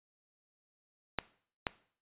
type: clicks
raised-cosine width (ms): 0.3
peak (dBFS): -14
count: 2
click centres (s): 1.187 / 1.668
effects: noise-tail reverb RT60 0.5 s tail -19 dB re dry + resampled to 8000 Hz